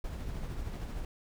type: noise with tremolo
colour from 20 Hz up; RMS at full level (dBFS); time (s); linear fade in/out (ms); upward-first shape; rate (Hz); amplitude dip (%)
brown; -36; 0.04-1.05; 2; triangle; 13; 40
effects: none

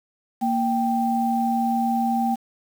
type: tone pair together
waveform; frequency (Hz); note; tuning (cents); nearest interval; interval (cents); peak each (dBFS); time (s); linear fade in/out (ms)
sine; 233.1 / 784; A#3 / G5; 0 / 0; octave + major sixth; 2100; -22; 0.41-2.36; 20
effects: 7-bit

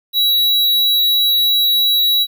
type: tone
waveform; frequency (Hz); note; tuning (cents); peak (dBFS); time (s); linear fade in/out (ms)
square; 3899; B7; -23; -12; 0.13-2.27; 50
effects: 9-bit

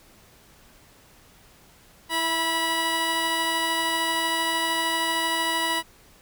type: tone pair together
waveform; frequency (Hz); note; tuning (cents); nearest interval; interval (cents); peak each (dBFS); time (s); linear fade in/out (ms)
15% pulse; 329.6 / 975.8; E4 / B5; 0 / -21; octave + perfect fifth; 1879; -24 / -17; 2.09-5.83; 50
effects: pink hiss -54 dBFS RMS until 6.21 s

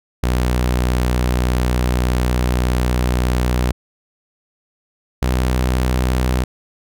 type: tone pair in turn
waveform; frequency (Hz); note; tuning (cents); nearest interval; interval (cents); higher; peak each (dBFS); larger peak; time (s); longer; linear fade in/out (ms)
sawtooth; 61.7 / 62.89; B1 / B1; -1 / +32; unison; 33; second; -11; neither; 0.23-3.72 / 5.22-6.44; first; 5
effects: none

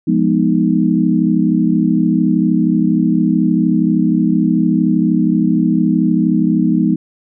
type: chord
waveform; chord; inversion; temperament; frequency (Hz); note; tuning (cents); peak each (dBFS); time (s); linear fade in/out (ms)
sine; F half-diminished seventh; none; equal; 174.61 / 207.7 / 246.9 / 311.1; F3 / Ab3 / Cb4 / Eb4; 0 / 0 / 0 / 0; -16; 0.07-6.96; 10
effects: none

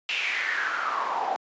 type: noise with band-pass filter sweep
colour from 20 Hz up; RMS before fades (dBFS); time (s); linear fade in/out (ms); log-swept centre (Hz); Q
pink; -28; 0.09-1.36; 0; 2800 to 750; 5.6
effects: high-pass 300 Hz 12 dB/octave + resampled to 16000 Hz

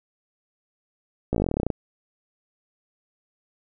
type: slowing click train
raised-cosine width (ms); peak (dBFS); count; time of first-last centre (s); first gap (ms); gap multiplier
2; -10; 16; 1.33-1.702; 16; 1.06
effects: none

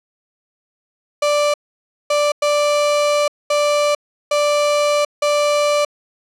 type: tone bursts at uneven times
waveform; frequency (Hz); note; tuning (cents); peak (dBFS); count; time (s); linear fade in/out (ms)
35% pulse; 587.3; D5; 0; -12; 6; 1.22-1.54 / 2.1-2.32 / 2.42-3.28 / 3.5-3.95 / 4.31-5.05 / 5.22-5.85; 5
effects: low-pass 9000 Hz 12 dB/octave

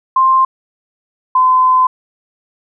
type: tone pair in turn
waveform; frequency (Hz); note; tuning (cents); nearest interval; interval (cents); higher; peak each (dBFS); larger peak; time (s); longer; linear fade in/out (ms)
sine; 1051 / 1024; C6 / C6; +7 / -38; unison; 45; first; -7; neither; 0.16-0.45 / 1.35-1.87; second; 5
effects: none

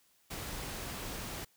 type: noise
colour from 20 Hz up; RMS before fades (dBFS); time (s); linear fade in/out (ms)
pink; -41; 0.3-1.45; 10
effects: white hiss -69 dBFS RMS until 1.56 s

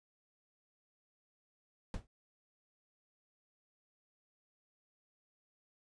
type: noise with exponential decay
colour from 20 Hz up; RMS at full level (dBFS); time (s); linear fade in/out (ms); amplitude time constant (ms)
brown; -34; 1.94-2.07; 1; 27
effects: resampled to 22050 Hz

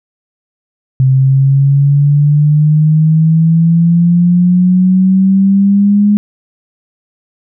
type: exponential sweep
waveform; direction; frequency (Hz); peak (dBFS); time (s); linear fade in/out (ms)
sine; up; 130.81 to 207.7; -5; 1-6.17; 0
effects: none

